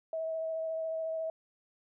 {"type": "tone with vibrato", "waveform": "sine", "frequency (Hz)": 645, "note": "E5", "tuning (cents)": -38, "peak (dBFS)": -32, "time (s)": [0.13, 1.3], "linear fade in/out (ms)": 2, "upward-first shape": "sine", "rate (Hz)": 14, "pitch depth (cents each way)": 13, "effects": []}